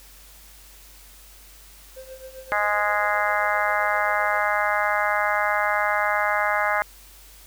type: tone with tremolo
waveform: triangle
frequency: 523.3 Hz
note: C5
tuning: in tune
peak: -33 dBFS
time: 1.96-4.4 s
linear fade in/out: 10 ms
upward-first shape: triangle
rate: 7.6 Hz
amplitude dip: 85%
type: harmonic tone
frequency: 207.7 Hz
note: G#3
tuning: in tune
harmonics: 3 / 4 / 5 / 6 / 7 / 8 / 9 / 10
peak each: -27 / -26 / -30 / -27 / -29 / -27 / -34 / -29 dBFS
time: 2.52-6.82 s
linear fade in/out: 0 ms
effects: added 48 Hz sine -49 dBFS peak until 7.46 s + white hiss -49 dBFS RMS until 7.46 s